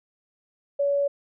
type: tone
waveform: sine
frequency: 566 Hz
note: C#5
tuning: 36 cents sharp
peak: -20 dBFS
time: 0.79-1.08 s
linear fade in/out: 10 ms
effects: none